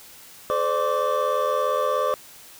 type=tone cluster; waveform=triangle; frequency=429.5 / 516 / 593 / 1067 / 1163 Hz; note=A4 / C5 / D5 / C6 / D6; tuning=-42 / -24 / +17 / +34 / -17 cents; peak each=-29 / -23 / -24 / -31 / -23 dBFS; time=0.5-2.14 s; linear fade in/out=0 ms; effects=white hiss -46 dBFS RMS until 2.59 s